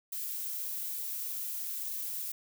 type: noise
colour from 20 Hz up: violet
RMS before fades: -37 dBFS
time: 0.12-2.32 s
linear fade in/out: 5 ms
effects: none